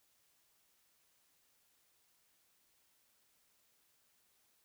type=silence; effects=white hiss -74 dBFS RMS until 4.64 s